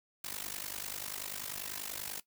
white noise with amplitude modulation, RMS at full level -37 dBFS, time 0.24-2.2 s, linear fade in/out 5 ms, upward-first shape sine, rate 50.2 Hz, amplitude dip 90%, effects noise-tail reverb RT60 0.1 s tail -17 dB re dry

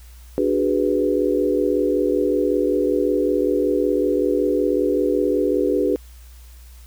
sine chord, G# half-diminished seventh, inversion second, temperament equal, 293.7 / 370 / 415.3 / 493.9 Hz, D4 / F#4 / G#4 / B4, 0 / 0 / 0 / 0 cents, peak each -22 dBFS, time 0.38-5.96 s, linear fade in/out 0 ms, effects added 60 Hz sine -40 dBFS peak until 6.86 s + white hiss -52 dBFS RMS until 6.86 s

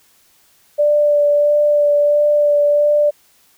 sine tone with vibrato, 587.3 Hz, D5, in tune, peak -10 dBFS, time 0.78-3.11 s, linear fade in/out 20 ms, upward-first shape sine, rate 1.5 Hz, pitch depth 13 cents each way, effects white hiss -54 dBFS RMS until 3.57 s

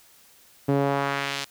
sawtooth tone with band-pass filter sweep, 139.7 Hz, C#3, 14 cents sharp, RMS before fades -25 dBFS, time 0.68-1.45 s, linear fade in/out 10 ms, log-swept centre 330 to 4600 Hz, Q 1, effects white hiss -55 dBFS RMS until 1.5 s

